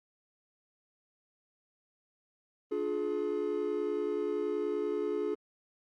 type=chord; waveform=triangle; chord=D diminished; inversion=none; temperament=just; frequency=293.7 / 352.4 / 422.9 Hz; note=D4 / F4 / Ab4; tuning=0 / +16 / +31 cents; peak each=-36 / -34 / -30 dBFS; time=2.71-5.35 s; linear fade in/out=10 ms; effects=Opus 32 kbps